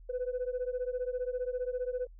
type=beating tone pair; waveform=sine; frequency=493.9 / 508.9 Hz; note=B4 / C5; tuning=0 / -48 cents; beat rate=15 Hz; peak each=-33 / -34 dBFS; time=0.09-2.07 s; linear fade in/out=10 ms; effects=tanh soft clip ceiling -27 dBFS + added 41 Hz sine -49 dBFS peak until 2.19 s